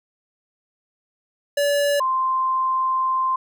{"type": "tone pair in turn", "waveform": ["square", "sine"], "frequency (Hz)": [574, 1044.2], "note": ["D5", "C6"], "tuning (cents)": [-40, -4], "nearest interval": "minor seventh", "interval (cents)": 1036, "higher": "second", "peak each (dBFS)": -18, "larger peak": "neither", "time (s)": [[1.57, 2], [2, 3.36]], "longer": "second", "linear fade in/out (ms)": 5, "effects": []}